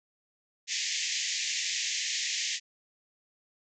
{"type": "band-pass noise", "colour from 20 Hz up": "white", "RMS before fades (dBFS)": -32, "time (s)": [0.67, 2.6], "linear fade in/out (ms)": 50, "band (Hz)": [1800, 7200], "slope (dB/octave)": 96, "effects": []}